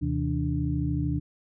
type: tone cluster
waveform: sine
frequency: 76.3 / 128.3 / 161.5 / 293.1 Hz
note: D#2 / C3 / E3 / D4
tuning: -33 / -34 / -35 / -3 cents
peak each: -30 dBFS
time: 0.01-1.2 s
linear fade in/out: 20 ms
effects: none